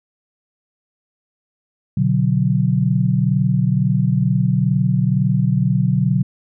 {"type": "chord", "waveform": "sine", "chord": "B minor", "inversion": "none", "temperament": "equal with one note detuned", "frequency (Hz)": [123.47, 145.65, 185], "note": ["B2", "D3", "F#3"], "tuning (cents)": [0, -14, 0], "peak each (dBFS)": -18, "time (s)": [1.97, 6.23], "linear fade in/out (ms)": 5, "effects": []}